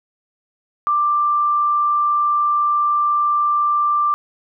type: tone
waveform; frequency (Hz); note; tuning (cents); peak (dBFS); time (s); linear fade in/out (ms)
sine; 1181; D6; +9; -14; 0.87-4.14; 0
effects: none